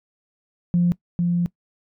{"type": "tone pair in turn", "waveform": "sine", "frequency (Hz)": [174.61, 173.83], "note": ["F3", "F3"], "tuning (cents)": [0, -8], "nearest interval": "unison", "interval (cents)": 8, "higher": "first", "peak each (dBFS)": [-14, -17], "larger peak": "first", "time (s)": [[0.74, 0.92], [1.19, 1.46]], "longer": "second", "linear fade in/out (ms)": 0, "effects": ["noise-tail reverb RT60 0.1 s tail -21 dB re dry", "tanh soft clip ceiling -10 dBFS"]}